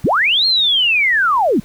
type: linear two-way sweep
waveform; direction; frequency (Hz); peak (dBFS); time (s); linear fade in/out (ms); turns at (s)
sine; up then down; 68.3 to 4284 to 171.2; -11; 0.04-1.6; 5; 0.46
effects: pink hiss -45 dBFS RMS until 1.64 s